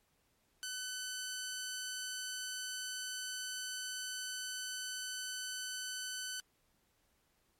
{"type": "tone", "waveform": "10% pulse", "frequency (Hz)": 1509, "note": "F#6", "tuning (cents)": 34, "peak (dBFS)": -31, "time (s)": [0.63, 6.4], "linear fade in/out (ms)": 0, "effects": ["pink hiss -75 dBFS RMS until 7.59 s", "MP3 64 kbps"]}